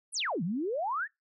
sine exponential two-way sweep, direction down then up, 11175 to 155.56 to 1893 Hz, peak -29 dBFS, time 0.12-1.08 s, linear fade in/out 50 ms, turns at 0.43 s, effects noise-tail reverb RT60 0.2 s tail -26 dB re dry

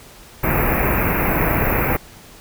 pink band-stop noise, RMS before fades -18 dBFS, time 0.43-1.97 s, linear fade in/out 10 ms, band 2600 to 12000 Hz, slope 96 dB/octave, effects pink hiss -43 dBFS RMS until 2.4 s

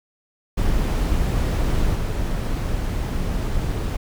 brown noise with level steps, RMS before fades -20 / -23 dBFS, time 0.57-3.97 s, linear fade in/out 10 ms, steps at 1.94 s, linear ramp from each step 20 ms, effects none

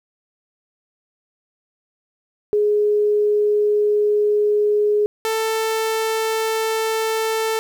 sine / sawtooth tone pair in turn, 417.6 / 443.5 Hz, G#4 / A4, +10 / +14 cents, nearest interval minor second, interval 104 cents, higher second, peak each -14 / -15 dBFS, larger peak first, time 2.53-5.06 / 5.25-7.59 s, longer first, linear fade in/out 0 ms, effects 9-bit

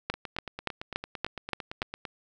two click trains, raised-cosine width 0.3 ms, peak -12 / -20 dBFS, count 7 / 18, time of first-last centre 0.1-1.819 / 0.14-2.052 s, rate 3.49 / 8.89 Hz, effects none

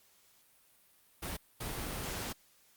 pink noise bursts at uneven times, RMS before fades -39 dBFS, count 2, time 1.22-1.37 / 1.6-2.33 s, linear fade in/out 10 ms, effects white hiss -66 dBFS RMS until 2.76 s + Opus 48 kbps

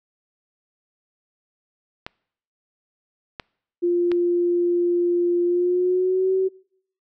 clicks, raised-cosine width 0.3 ms, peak -15 dBFS, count 3, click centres 2.065 / 3.398 / 4.117 s
sine tone with pitch glide, 349.2 to 378.6 Hz, F4 to F#4, 0 to +40 cents, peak -17 dBFS, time 3.82-6.49 s, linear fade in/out 20 ms, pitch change +140 cents, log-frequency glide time 5.45-6.32 s
effects noise-tail reverb RT60 0.7 s tail -26 dB re dry

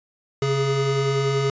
square tone pair together, 135.5 / 417 Hz, C#3 / G#4, -39 / +7 cents, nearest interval octave + perfect fifth, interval 1946 cents, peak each -23 dBFS, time 0.42-1.5 s, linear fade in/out 2 ms, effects resampled to 16000 Hz

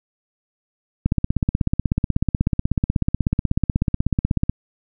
click train, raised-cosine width 5 ms, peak -5 dBFS, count 57, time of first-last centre 1.06-4.496 s, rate 16.3 Hz, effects none

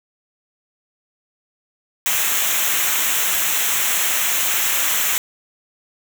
white noise with comb filter, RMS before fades -19 dBFS, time 2.06-5.18 s, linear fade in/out 0 ms, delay 0.21 ms, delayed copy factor -0.7, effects none

